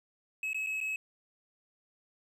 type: tone with dropouts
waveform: triangle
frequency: 2572 Hz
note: E7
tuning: 43 cents flat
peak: -30 dBFS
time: 0.43-0.96 s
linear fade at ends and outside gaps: 2 ms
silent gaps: 0.532-0.545 / 0.664-0.669 / 0.804-0.811 s
effects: none